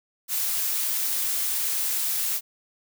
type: noise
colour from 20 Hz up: blue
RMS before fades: -26 dBFS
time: 0.28-2.41 s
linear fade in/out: 50 ms
effects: none